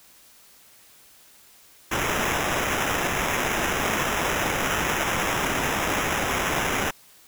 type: noise with sample-and-hold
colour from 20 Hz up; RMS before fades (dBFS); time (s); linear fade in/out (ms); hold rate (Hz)
violet; -25; 1.91-6.91; 10; 4410
effects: white hiss -53 dBFS RMS until 7.27 s